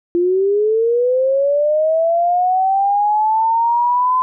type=linear sweep; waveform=sine; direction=up; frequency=342.6 to 1026 Hz; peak=-12 dBFS; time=0.15-4.22 s; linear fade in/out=0 ms; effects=none